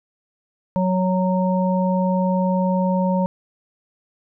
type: harmonic tone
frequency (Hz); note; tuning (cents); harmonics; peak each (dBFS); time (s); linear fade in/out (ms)
185; F#3; 0; 1 / 3 / 5; -18 / -23 / -25; 0.76-3.26; 0
effects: none